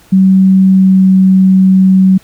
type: tone with pitch glide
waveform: sine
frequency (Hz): 190 to 188.91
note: F#3 to F#3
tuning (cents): +46 to +36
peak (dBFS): -3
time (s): 0.12-2.18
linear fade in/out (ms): 10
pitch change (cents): -10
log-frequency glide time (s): 0.64-1.07
effects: pink hiss -44 dBFS RMS until 2.23 s